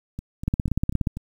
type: two click trains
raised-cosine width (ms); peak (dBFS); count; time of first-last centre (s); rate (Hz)
5; -9 / -19; 11 / 5; 0.48-1.072 / 0.19-1.17; 16.9 / 4.08
effects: 8-bit